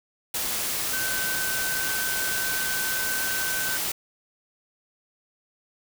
sine tone in noise, 1529 Hz, G6, 44 cents flat, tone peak -29 dBFS, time 0.93-3.77 s, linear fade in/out 5 ms, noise white, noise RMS -28 dBFS, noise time 0.34-3.92 s, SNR -4 dB, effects none

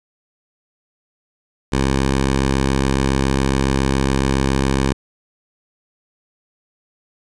10% pulse tone, 67.2 Hz, C2, 47 cents sharp, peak -7 dBFS, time 1.72-4.93 s, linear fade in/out 10 ms, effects resampled to 22050 Hz

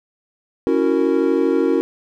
triangle chord, F# dominant seventh, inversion second, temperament equal with one note detuned, 277.2 / 329.6 / 370 / 462.9 Hz, C#4 / E4 / F#4 / A#4, 0 / 0 / 0 / -12 cents, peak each -18 dBFS, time 0.67-1.81 s, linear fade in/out 0 ms, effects none

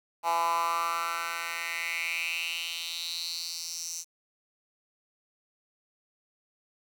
10% pulse tone with high-pass filter sweep, 168.1 Hz, E3, 34 cents sharp, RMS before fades -32 dBFS, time 0.23-4.05 s, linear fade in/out 50 ms, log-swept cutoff 870 to 6300 Hz, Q 4.9, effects 9-bit

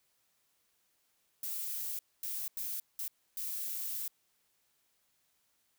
violet noise bursts at uneven times, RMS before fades -38 dBFS, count 5, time 1.43-1.99 / 2.23-2.48 / 2.57-2.8 / 2.99-3.08 / 3.37-4.08 s, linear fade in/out 2 ms, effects white hiss -75 dBFS RMS until 5.78 s

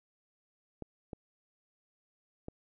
clicks, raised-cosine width 2 ms, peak -27 dBFS, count 3, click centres 0.823 / 1.132 / 2.484 s, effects none

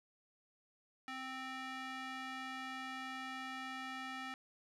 square tone with band-pass filter, 261.6 Hz, C4, in tune, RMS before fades -45 dBFS, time 1.08-4.34 s, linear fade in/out 0 ms, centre 1900 Hz, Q 1.1, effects none

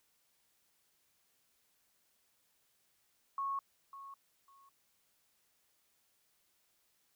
sine tone with echo, 1100 Hz, C#6, 14 cents flat, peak -34 dBFS, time 3.38-3.59 s, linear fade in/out 2 ms, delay 550 ms, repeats 2, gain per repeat -13 dB, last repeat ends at 4.69 s, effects white hiss -75 dBFS RMS until 7.15 s

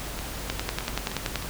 two click trains, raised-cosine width 0.2 ms, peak -9 / -17 dBFS, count 10 / 5, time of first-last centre 0.5-1.357 / 0.19-1.425 s, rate 10.5 / 3.24 Hz, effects added 50 Hz sine -38 dBFS peak until 1.49 s + pink hiss -36 dBFS RMS until 1.49 s

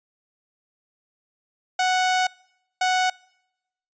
sawtooth tone bursts at uneven times, 740 Hz, F#5, in tune, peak -15 dBFS, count 2, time 1.79-2.27 / 2.81-3.1 s, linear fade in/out 5 ms, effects noise-tail reverb RT60 0.9 s tail -26 dB re dry + resampled to 16000 Hz

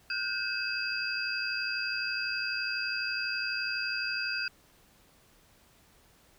sine tone cluster, 1440 / 1552 / 2580 / 4793 Hz, F#6 / G6 / E7 / D8, -47 / -18 / -38 / +34 cents, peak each -37 / -36 / -35 / -35 dBFS, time 0.1-4.48 s, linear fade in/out 2 ms, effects pink hiss -62 dBFS RMS until 6.38 s

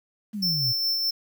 sine exponential sweep, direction down, 220 to 115.6 Hz, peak -28 dBFS, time 0.33-0.73 s, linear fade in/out 20 ms
square tone with tremolo, 5350 Hz, E8, 25 cents sharp, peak -22 dBFS, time 0.42-1.11 s, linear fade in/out 10 ms, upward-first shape sine, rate 4.8 Hz, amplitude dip 30%
effects 9-bit

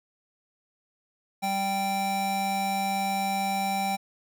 square tone pair together, 195.75 / 783 Hz, G3 / G5, -2 / -2 cents, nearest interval 2 octaves, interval 2400 cents, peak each -33 / -27 dBFS, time 1.42-3.97 s, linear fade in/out 20 ms, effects none

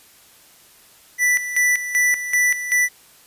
square tone with tremolo, 1975.5 Hz, B6, in tune, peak -15 dBFS, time 1.18-2.89 s, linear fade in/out 50 ms, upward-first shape square, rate 2.6 Hz, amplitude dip 70%, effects white hiss -50 dBFS RMS until 3.26 s + resampled to 32000 Hz

